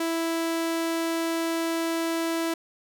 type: tone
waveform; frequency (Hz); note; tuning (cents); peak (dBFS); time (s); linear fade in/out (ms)
sawtooth; 330; E4; +2; -21; 0-2.54; 5
effects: none